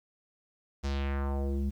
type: tone with low-pass filter sweep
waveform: square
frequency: 69.3 Hz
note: C#2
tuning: in tune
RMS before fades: -31 dBFS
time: 0.83-1.71 s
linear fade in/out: 20 ms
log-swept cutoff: 6300 to 190 Hz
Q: 2
effects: 10-bit